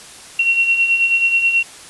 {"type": "beating tone pair", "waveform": "sine", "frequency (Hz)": [2726, 2735.3], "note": ["F7", "F7"], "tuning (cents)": [-43, -37], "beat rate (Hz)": 9.3, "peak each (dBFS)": [-21, -13], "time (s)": [0.39, 1.63], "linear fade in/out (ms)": 5, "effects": ["white hiss -38 dBFS RMS until 1.89 s", "resampled to 24000 Hz"]}